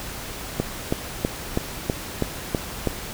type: click train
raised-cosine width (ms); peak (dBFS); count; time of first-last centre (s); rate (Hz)
2; -7; 8; 0.6-2.873; 3.08
effects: pink hiss -34 dBFS RMS until 3.13 s